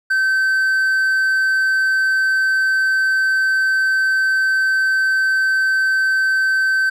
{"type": "tone", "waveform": "triangle", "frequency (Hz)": 1544, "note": "G6", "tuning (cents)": -27, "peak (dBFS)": -12, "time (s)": [0.1, 6.9], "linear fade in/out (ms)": 10, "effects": []}